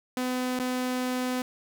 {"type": "tone with dropouts", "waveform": "sawtooth", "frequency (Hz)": 252.6, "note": "B3", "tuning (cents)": 39, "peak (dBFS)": -23, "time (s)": [0.17, 1.42], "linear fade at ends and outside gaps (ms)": 2, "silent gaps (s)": [0.591, 0.598], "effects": []}